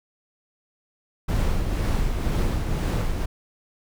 brown noise with tremolo, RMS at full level -21 dBFS, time 1.28-3.26 s, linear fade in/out 10 ms, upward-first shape triangle, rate 2 Hz, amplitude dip 45%, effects none

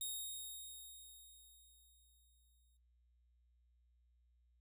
10% pulse tone with exponential decay, 3729 Hz, A#7, in tune, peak -32 dBFS, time 0.01-2.77 s, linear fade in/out 2 ms, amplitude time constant 600 ms, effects noise-tail reverb RT60 0.2 s tail -20 dB re dry + added 60 Hz sine -70 dBFS peak until 4.6 s

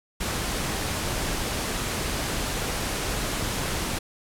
pink noise, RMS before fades -28 dBFS, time 0.2-3.99 s, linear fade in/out 10 ms, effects low-pass 12000 Hz 12 dB/octave

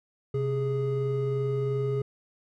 triangle tone pair together, 130.81 / 415.3 Hz, C3 / G#4, 0 / 0 cents, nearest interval octave + minor sixth, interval 2000 cents, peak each -26 dBFS, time 0.34-2.02 s, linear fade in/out 5 ms, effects none

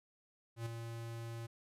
square tone with ADSR envelope, 115.6 Hz, A#2, 14 cents flat, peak -37 dBFS, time 0.56-1.47 s, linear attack 100 ms, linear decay 8 ms, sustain -6 dB, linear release 13 ms, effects resampled to 32000 Hz

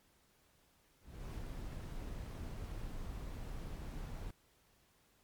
brown noise with ADSR envelope, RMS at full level -42 dBFS, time 1-4.31 s, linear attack 350 ms, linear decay 47 ms, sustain -2 dB, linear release 6 ms, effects pink hiss -71 dBFS RMS until 5.23 s + MP3 96 kbps

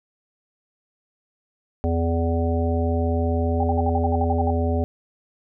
harmonic tone, 83.4 Hz, E2, 21 cents sharp, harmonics 1 / 3 / 5 / 7 / 9, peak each -21 / -26 / -28 / -29 / -31 dBFS, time 1.84-4.84 s, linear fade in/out 0 ms
sine tone bursts, 784 Hz, G5, in tune, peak -21 dBFS, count 11, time 3.6-4.505 s, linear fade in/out 5 ms, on 35 ms, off 52 ms
effects none

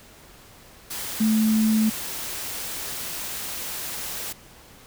sine tone in noise, 218.7 Hz, A3, 10 cents flat, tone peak -17 dBFS, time 1.2-1.9 s, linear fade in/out 10 ms, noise white, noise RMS -32 dBFS, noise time 0.9-4.33 s, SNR +12 dB, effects pink hiss -49 dBFS RMS until 4.86 s

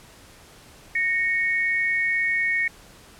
sine tone pair together, 1859 / 2211 Hz, A#6 / C#7, -5 / -5 cents, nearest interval minor third, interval 300 cents, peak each -23 dBFS, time 0.95-2.68 s, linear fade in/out 5 ms, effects pink hiss -49 dBFS RMS until 3.19 s + low-pass 12000 Hz 12 dB/octave

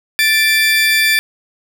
30% pulse tone pair together, 1760 / 2349 Hz, A6 / D7, 0 / 0 cents, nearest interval perfect fourth, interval 500 cents, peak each -11 dBFS, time 0.19-1.19 s, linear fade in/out 0 ms, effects none

